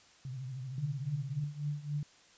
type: tone with vibrato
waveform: sine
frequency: 130 Hz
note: C3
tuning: 11 cents flat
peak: -38 dBFS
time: 0.25-1.44 s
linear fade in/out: 2 ms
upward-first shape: sine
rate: 13 Hz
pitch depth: 94 cents each way
type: tone with tremolo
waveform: sine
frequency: 146.83 Hz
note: D3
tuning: in tune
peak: -30 dBFS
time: 0.78-2.03 s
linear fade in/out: 2 ms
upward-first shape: triangle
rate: 3.6 Hz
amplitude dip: 90%
effects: white hiss -61 dBFS RMS until 2.37 s + resampled to 16000 Hz